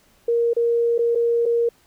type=tone with dropouts; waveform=sine; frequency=468.7 Hz; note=A#4; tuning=9 cents sharp; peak=-16 dBFS; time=0.28-1.69 s; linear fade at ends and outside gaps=5 ms; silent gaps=0.534-0.565 / 0.981-0.989 / 1.15-1.155 / 1.456-1.46 s; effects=pink hiss -58 dBFS RMS until 1.86 s